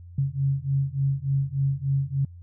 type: beating tone pair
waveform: sine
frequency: 135.6 / 139 Hz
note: C#3 / C#3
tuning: -38 / +5 cents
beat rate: 3.4 Hz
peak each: -25 dBFS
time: 0.18-2.25 s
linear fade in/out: 5 ms
effects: added 87 Hz sine -41 dBFS peak until 2.42 s